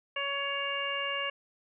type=harmonic tone; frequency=560 Hz; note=C#5; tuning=18 cents sharp; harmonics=1 / 2 / 3 / 4 / 5; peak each=-38 / -37 / -38 / -38 / -34 dBFS; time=0.16-1.3 s; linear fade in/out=5 ms; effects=none